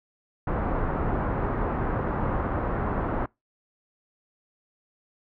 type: low-pass noise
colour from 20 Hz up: pink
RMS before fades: -27 dBFS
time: 0.47-3.26 s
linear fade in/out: 5 ms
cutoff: 1400 Hz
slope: 24 dB/octave
effects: noise-tail reverb RT60 0.2 s tail -24 dB re dry